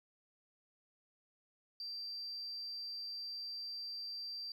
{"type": "tone with amplitude modulation", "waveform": "triangle", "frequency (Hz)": 4699, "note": "D8", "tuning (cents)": 0, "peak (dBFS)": -37, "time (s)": [1.8, 4.52], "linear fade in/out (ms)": 2, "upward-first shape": "sine", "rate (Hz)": 229, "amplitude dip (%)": 30, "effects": ["tanh soft clip ceiling -39 dBFS", "13-bit"]}